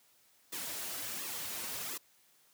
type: noise with flanger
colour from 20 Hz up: white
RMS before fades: -40 dBFS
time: 0.52-1.98 s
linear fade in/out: 10 ms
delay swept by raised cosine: 1.3 to 7.2 ms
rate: 1.4 Hz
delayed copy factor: -0.85
effects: white hiss -67 dBFS RMS until 2.53 s + high-pass 100 Hz 12 dB/octave

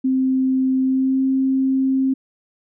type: tone with pitch glide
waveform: sine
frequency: 261.6 to 265.4 Hz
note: C4 to C4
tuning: 0 to +25 cents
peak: -15 dBFS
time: 0.04-2.14 s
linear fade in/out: 10 ms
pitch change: +25 cents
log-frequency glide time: 0.82-1.23 s
effects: none

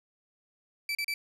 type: tone bursts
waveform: 30% pulse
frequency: 2320 Hz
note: D7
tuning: 22 cents flat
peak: -27 dBFS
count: 3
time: 0.89-1.14 s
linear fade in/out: 2 ms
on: 60 ms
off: 35 ms
effects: low-pass 12000 Hz 12 dB/octave + 10-bit

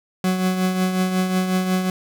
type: tone with tremolo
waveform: 40% pulse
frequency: 185.3 Hz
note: F#3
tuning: 3 cents sharp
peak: -15 dBFS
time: 0.24-1.9 s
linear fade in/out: 2 ms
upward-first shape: triangle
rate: 5.5 Hz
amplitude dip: 55%
effects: none

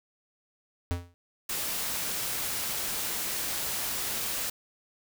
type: tone with exponential decay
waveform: square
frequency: 87.31 Hz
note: F2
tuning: in tune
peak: -24 dBFS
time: 0.91-1.14 s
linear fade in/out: 0 ms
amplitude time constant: 49 ms
type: noise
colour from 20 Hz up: white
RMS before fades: -32 dBFS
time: 1.49-4.5 s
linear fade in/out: 5 ms
effects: none

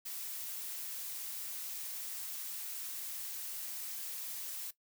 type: noise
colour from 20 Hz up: blue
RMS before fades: -42 dBFS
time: 0.05-4.71 s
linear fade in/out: 10 ms
effects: noise-tail reverb RT60 0.1 s tail -17 dB re dry

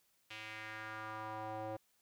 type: tone with band-pass filter sweep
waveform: square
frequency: 108.8 Hz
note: A2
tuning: 19 cents flat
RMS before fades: -45 dBFS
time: 0.3-1.77 s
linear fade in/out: 10 ms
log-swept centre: 2800 to 600 Hz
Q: 2.3
effects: white hiss -75 dBFS RMS until 2.01 s

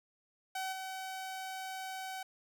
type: tone with level steps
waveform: sawtooth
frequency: 759 Hz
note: F#5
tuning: 44 cents sharp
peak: -32 / -36 dBFS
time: 0.55-2.23 s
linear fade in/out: 5 ms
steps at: 0.72 s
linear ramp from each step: 10 ms
effects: none

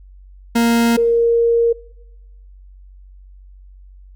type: tone pair in turn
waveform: 40% pulse / sine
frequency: 233.1 / 466.2 Hz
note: A#3 / A#4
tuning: 0 / 0 cents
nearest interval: octave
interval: 1200 cents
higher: second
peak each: -11 dBFS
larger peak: neither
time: 0.55-0.97 / 0.97-1.73 s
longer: second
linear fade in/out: 10 ms
effects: noise-tail reverb RT60 1.0 s tail -24 dB re dry + added 47 Hz sine -39 dBFS peak until 4.15 s

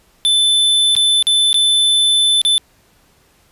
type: tone with dropouts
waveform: square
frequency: 3520 Hz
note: A7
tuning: in tune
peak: -11 dBFS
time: 0.25-2.58 s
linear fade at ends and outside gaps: 0 ms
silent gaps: 0.951-0.965 / 1.226-1.269 / 1.53-1.543 / 2.416-2.45 s
effects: pink hiss -54 dBFS RMS until 3.51 s + resampled to 32000 Hz

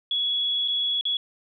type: tone with dropouts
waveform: sine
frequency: 3368 Hz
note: G#7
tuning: 24 cents sharp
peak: -22 dBFS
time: 0.11-1.17 s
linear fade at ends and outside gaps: 2 ms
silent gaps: 0.678-0.682 / 1.011-1.053 s
effects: none

